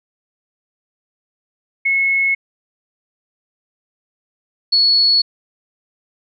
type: tone pair in turn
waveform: sine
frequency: 2185 / 4388 Hz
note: C#7 / C#8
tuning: -26 / -18 cents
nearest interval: octave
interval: 1208 cents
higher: second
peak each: -13 / -10 dBFS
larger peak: second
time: 1.85-2.35 / 4.72-5.22 s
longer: neither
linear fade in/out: 10 ms
effects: none